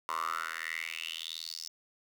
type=tone with high-pass filter sweep; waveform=10% pulse; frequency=81.5 Hz; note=E2; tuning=19 cents flat; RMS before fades=-38 dBFS; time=0.09-1.68 s; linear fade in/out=0 ms; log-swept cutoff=1000 to 5400 Hz; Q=6.7; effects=none